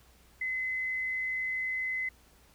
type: tone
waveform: sine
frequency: 2038 Hz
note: C7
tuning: 46 cents flat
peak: -30 dBFS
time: 0.41-2.09 s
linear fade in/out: 5 ms
effects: added 60 Hz sine -62 dBFS peak until 2.54 s + pink hiss -62 dBFS RMS until 2.54 s